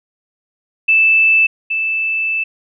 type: tone pair in turn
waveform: sine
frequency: 2637 / 2637 Hz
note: E7 / E7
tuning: 0 / 0 cents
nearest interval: unison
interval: 0 cents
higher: neither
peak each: -8 / -15 dBFS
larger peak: first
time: 0.88-1.47 / 1.7-2.44 s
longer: second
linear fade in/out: 10 ms
effects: none